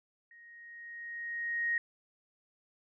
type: tone with level ramp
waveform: sine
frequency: 1873 Hz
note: A#6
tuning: 8 cents sharp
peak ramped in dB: -54 to -27 dBFS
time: 0.31-1.78 s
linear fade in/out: 2 ms
effects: none